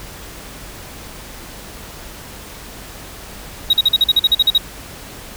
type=tone bursts; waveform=triangle; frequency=3808 Hz; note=A#7; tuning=36 cents sharp; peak=-7 dBFS; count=12; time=3.7-4.58 s; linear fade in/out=5 ms; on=33 ms; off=44 ms; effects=added 48 Hz sine -41 dBFS peak until 5.36 s + pink hiss -35 dBFS RMS until 5.36 s